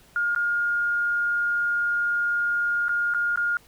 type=tone with dropouts; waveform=sine; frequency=1419 Hz; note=F6; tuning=27 cents sharp; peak=-21 dBFS; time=0.16-3.57 s; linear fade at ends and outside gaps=1 ms; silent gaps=0.349-0.361 / 2.883-2.892 / 3.138-3.146 / 3.359-3.374 s; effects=pink hiss -55 dBFS RMS until 3.67 s